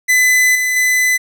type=tone with level steps; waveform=45% pulse; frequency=2009 Hz; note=B6; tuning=29 cents sharp; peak=-9 / -14 / -11 dBFS; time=0.08-1.18 s; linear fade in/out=20 ms; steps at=0.55 / 0.76 s; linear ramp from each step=5 ms; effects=none